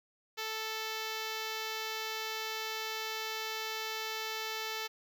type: tone with notch filter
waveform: 5% pulse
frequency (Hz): 440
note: A4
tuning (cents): 0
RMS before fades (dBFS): -38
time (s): 0.37-4.88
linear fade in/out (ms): 20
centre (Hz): 9900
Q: 1.3
effects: none